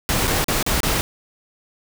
pink noise with dropouts, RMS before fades -20 dBFS, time 0.09-1.01 s, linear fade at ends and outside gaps 0 ms, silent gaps 0.272-0.277 / 0.443-0.483 / 0.627-0.664 / 0.804-0.832 s, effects none

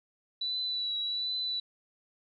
sine tone with vibrato, 3951 Hz, B7, in tune, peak -30 dBFS, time 0.41-1.6 s, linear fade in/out 5 ms, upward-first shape triangle, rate 1.3 Hz, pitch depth 31 cents each way, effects none

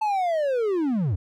triangle linear sweep, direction down, 880 to 78.2 Hz, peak -19 dBFS, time 0.01-1.16 s, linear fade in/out 10 ms, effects none

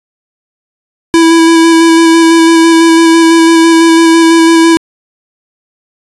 square tone with vibrato, 329.6 Hz, E4, in tune, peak -3 dBFS, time 1.14-4.77 s, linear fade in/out 0 ms, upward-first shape square, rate 6 Hz, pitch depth 12 cents each way, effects resampled to 24000 Hz

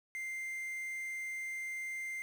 triangle tone with quantisation, 2093 Hz, C7, in tune, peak -36 dBFS, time 0.15-2.22 s, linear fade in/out 0 ms, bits 9, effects none

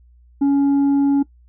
sine tone with tanh clipping, 280 Hz, C#4, 18 cents sharp, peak -13 dBFS, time 0.41-1.23 s, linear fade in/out 10 ms, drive 3 dB, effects noise-tail reverb RT60 0.1 s tail -19 dB re dry + added 60 Hz sine -47 dBFS peak until 1.48 s

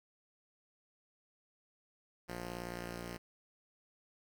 5% pulse tone pair together, 59 / 176.8 Hz, A#1 / F3, +22 / +22 cents, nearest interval octave + perfect fifth, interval 1900 cents, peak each -32 / -36 dBFS, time 2.28-3.18 s, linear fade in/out 20 ms, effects none

